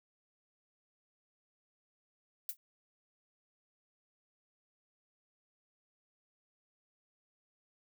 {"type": "noise with exponential decay", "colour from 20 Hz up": "violet", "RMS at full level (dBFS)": -33, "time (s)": [2.49, 2.57], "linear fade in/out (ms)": 1, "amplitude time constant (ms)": 16, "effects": []}